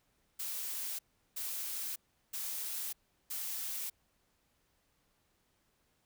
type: noise bursts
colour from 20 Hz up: blue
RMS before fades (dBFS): -39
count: 4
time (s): 0.39-3.9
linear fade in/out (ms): 10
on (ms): 600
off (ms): 370
effects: pink hiss -75 dBFS RMS until 6.05 s